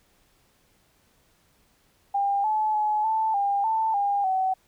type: tone with pitch steps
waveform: sine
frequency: 800 / 861 / 849 / 881 / 802 / 887 / 806 / 756 Hz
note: G5 / A5 / G#5 / A5 / G5 / A5 / G5 / F#5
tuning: +35 / -38 / +38 / +2 / +39 / +14 / +48 / +37 cents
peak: -21 dBFS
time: 2.14-4.54 s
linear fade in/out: 10 ms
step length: 300 ms
effects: pink hiss -64 dBFS RMS until 4.67 s